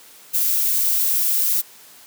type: noise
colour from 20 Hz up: violet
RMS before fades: -19 dBFS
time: 0.33-1.62 s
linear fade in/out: 20 ms
effects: white hiss -46 dBFS RMS until 2.06 s + high-pass 150 Hz 12 dB/octave